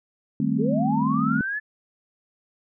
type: chord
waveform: sine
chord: A half-diminished seventh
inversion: second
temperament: equal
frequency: 155.56 / 196 / 220 / 261.6 Hz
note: Eb3 / G3 / A3 / C4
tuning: 0 / 0 / 0 / 0 cents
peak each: -27 / -28 / -24 / -25 dBFS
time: 0.4-1.41 s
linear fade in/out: 2 ms
type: linear sweep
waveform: sine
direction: up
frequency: 382.1 to 1751 Hz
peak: -25 dBFS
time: 0.58-1.6 s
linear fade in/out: 20 ms
effects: none